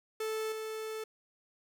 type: tone with level steps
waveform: 45% pulse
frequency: 438 Hz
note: A4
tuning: 8 cents flat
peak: -33 / -37 dBFS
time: 0.2-1.04 s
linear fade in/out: 5 ms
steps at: 0.52 s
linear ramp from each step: 2 ms
effects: none